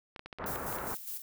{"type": "clicks", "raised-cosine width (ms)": 0.3, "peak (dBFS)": -27, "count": 9, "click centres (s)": [0.162, 0.194, 0.26, 0.328, 0.386, 0.442, 0.558, 0.727, 0.786]}
{"type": "low-pass noise", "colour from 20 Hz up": "white", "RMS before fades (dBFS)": -39, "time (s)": [0.39, 0.95], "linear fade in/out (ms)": 10, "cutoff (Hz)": 1400, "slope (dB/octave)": 24}
{"type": "noise with tremolo", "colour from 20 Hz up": "violet", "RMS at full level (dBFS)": -39, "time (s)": [0.46, 1.22], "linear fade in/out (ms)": 2, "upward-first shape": "square", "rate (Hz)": 4.9, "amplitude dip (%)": 55}
{"effects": []}